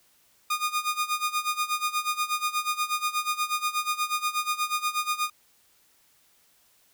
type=tone with tremolo; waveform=sawtooth; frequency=1225 Hz; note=D#6; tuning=27 cents flat; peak=-19 dBFS; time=0.5-5.3 s; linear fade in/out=5 ms; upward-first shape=sine; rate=8.3 Hz; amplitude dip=85%; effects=white hiss -63 dBFS RMS until 6.93 s